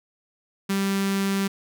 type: tone with notch filter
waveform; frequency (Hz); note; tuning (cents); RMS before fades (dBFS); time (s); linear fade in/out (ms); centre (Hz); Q
sawtooth; 196; G3; 0; -24; 0.69-1.48; 10; 650; 1
effects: none